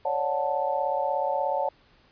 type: chord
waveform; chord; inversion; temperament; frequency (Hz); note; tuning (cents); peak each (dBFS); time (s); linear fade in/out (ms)
sine; D major seventh; third; just; 550.6 / 587.3 / 734.2 / 881; C#5 / D5 / F#5 / A5; -12 / 0 / -14 / +2; -29 / -31 / -30 / -28; 0.05-1.69; 5
effects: pink hiss -60 dBFS RMS until 2.11 s + resampled to 11025 Hz